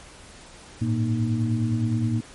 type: tone cluster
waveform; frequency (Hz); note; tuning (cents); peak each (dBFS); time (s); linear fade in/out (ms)
sine; 105.5 / 115.2 / 233.1 / 309.9; G#2 / A#2 / A#3 / D#4; +28 / -20 / 0 / -7; -30 / -23 / -26 / -31; 0.81-2.21; 10
effects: pink hiss -46 dBFS RMS until 2.34 s + MP3 48 kbps